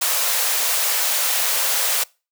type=high-pass noise; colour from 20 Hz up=white; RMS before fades=-20 dBFS; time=0.01-2.04 s; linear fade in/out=10 ms; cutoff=460 Hz; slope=96 dB/octave; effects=noise-tail reverb RT60 0.3 s tail -24 dB re dry